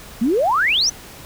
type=exponential sweep; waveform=sine; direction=up; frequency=210 to 6270 Hz; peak=-14 dBFS; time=0.21-0.9 s; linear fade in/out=10 ms; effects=pink hiss -39 dBFS RMS until 1.25 s